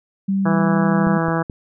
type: tone with pitch glide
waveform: sine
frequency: 194.9 to 197.16 Hz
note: G3 to G3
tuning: -10 to +10 cents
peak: -16 dBFS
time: 0.28-1.18 s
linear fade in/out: 10 ms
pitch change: +20 cents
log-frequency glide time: 0.43-0.84 s
type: harmonic tone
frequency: 164.81 Hz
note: E3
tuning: in tune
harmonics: 1 / 2 / 3 / 4 / 5 / 6 / 7 / 8 / 9 / 10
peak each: -21 / -24 / -26 / -27 / -28 / -29 / -29 / -30 / -31 / -31 dBFS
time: 0.45-1.43 s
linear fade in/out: 10 ms
type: click train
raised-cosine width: 3 ms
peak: -16 dBFS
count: 3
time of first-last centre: 1.07-1.498 s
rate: 4.67 Hz
effects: none